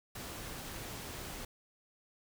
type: noise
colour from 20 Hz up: pink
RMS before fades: -44 dBFS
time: 0.15-1.45 s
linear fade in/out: 5 ms
effects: none